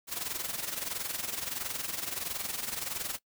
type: noise with amplitude modulation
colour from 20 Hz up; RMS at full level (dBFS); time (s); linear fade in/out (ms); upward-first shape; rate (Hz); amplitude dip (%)
white; -33; 0.07-3.19; 50; sine; 21.5; 70
effects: noise-tail reverb RT60 0.1 s tail -22 dB re dry